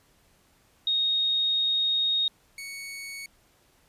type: tone pair in turn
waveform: sine / sawtooth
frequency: 3729 / 2223 Hz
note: A#7 / C#7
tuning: 0 / +4 cents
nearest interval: major sixth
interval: 896 cents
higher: first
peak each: -22 / -33 dBFS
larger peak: first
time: 0.87-2.28 / 2.58-3.26 s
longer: first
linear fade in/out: 2 ms
effects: pink hiss -63 dBFS RMS until 3.88 s + resampled to 32000 Hz